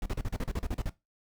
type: noise bursts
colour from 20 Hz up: brown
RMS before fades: -31 dBFS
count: 12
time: 0.02-0.895 s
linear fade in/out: 2 ms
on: 39 ms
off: 37 ms
effects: noise-tail reverb RT60 0.2 s tail -17 dB re dry